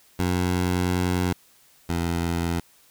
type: tone pair in turn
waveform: 15% pulse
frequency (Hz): 90.1 / 85.04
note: F#2 / F2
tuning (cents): -45 / -46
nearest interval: minor second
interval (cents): 101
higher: first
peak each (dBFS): -15 / -17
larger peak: first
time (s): 0.19-1.33 / 1.89-2.6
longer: first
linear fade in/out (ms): 5
effects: white hiss -57 dBFS RMS until 2.9 s